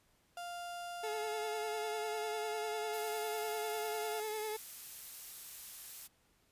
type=tone; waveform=35% pulse; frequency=698.5 Hz; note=F5; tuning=in tune; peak=-40 dBFS; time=0.37-4.2 s; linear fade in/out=2 ms
type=tone with vibrato; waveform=30% pulse; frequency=430 Hz; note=A4; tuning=40 cents flat; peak=-35 dBFS; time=1.03-4.57 s; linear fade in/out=10 ms; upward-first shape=triangle; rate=10 Hz; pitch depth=40 cents each way
type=noise; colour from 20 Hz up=blue; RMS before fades=-47 dBFS; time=2.92-6.08 s; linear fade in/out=20 ms
effects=pink hiss -72 dBFS RMS until 6.51 s + resampled to 32000 Hz